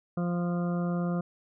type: harmonic tone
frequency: 174.5 Hz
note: F3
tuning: 1 cent flat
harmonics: 1 / 2 / 3 / 4 / 6 / 7 / 8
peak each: -27 / -38 / -38 / -41 / -48 / -43 / -48 dBFS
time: 0.17-1.21 s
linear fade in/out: 5 ms
effects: none